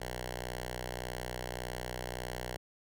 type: tone with notch filter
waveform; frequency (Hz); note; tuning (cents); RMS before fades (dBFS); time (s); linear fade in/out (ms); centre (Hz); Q
5% pulse; 61.74; B1; 0; -40; 0-2.57; 10; 250; 0.81
effects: none